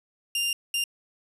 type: tone bursts at uneven times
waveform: sawtooth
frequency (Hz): 2794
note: F7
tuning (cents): 0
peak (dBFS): -21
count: 2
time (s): 0.35-0.53 / 0.74-0.84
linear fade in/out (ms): 2
effects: resampled to 32000 Hz